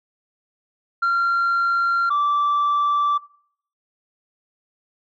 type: tone pair in turn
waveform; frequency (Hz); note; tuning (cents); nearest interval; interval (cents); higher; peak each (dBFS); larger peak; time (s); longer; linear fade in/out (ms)
sine; 1379 / 1165; F6 / D6; -22 / -14; minor third; 292; first; -14 / -15; first; 1.02-2.1 / 2.1-3.18; neither; 10
effects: noise-tail reverb RT60 0.6 s tail -21 dB re dry + tanh soft clip ceiling -15 dBFS